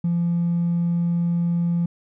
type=tone with hard clipping; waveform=sine; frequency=171.5 Hz; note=F3; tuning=31 cents flat; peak=-19 dBFS; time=0.04-1.86 s; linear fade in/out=5 ms; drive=1 dB; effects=none